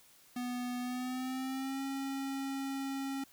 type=tone with pitch glide; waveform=square; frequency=246.5 to 271.9 Hz; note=B3 to C#4; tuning=-3 to -33 cents; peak=-36 dBFS; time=0.36-3.24 s; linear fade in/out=5 ms; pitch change=+170 cents; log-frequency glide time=0.8-1.83 s; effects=white hiss -62 dBFS RMS until 3.32 s

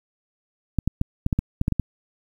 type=clicks; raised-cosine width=5 ms; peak=-8 dBFS; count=10; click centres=0.787 / 0.876 / 1.014 / 1.264 / 1.328 / 1.39 / 1.614 / 1.681 / 1.723 / 1.797 s; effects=8-bit

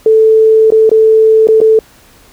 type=tone with dropouts; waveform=sine; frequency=440.3 Hz; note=A4; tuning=1 cent sharp; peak=-3 dBFS; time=0.06-1.79 s; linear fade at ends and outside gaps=2 ms; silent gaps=0.704-0.721 / 0.894-0.915 / 1.472-1.486 / 1.604-1.614 s; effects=pink hiss -43 dBFS RMS until 2.32 s

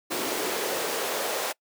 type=noise with high-pass filter sweep; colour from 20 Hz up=pink; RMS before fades=-29 dBFS; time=0.1-1.53 s; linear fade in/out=20 ms; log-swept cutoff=350 to 560 Hz; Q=2.1; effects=noise-tail reverb RT60 0.1 s tail -25 dB re dry

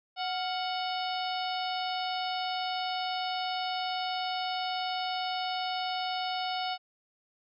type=harmonic tone with a mistuned harmonic; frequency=739 Hz; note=F#5; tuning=2 cents flat; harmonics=1 / 2 / 3 / 4 / 5 / 6 / 7; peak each=-32 / -41 / -43 / -39 / -41 / -42 / -44 dBFS; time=0.16-6.78 s; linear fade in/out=50 ms; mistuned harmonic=2; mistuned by=-93 cents; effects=none

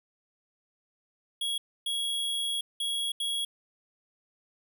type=tone bursts at uneven times; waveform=square; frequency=3322 Hz; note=G#7; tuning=in tune; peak=-29 dBFS; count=4; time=1.41-1.58 / 1.86-2.61 / 2.8-3.12 / 3.2-3.45 s; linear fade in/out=5 ms; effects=none

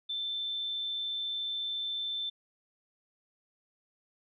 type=tone; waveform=sine; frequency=3543 Hz; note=A7; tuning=11 cents sharp; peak=-32 dBFS; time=0.09-2.3 s; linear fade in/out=10 ms; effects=none

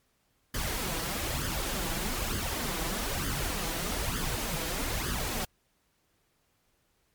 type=noise with flanger; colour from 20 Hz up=pink; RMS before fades=-32 dBFS; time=0.54-5.45 s; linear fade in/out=5 ms; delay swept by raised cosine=0.61 to 6.21 ms; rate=1.1 Hz; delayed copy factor=+0.65; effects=pink hiss -72 dBFS RMS until 7.14 s + MP3 96 kbps

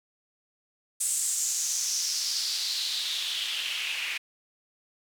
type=noise with band-pass filter sweep; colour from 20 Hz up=white; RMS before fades=-30 dBFS; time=1-4.18 s; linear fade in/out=10 ms; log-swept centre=8400 to 2400 Hz; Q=4; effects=none

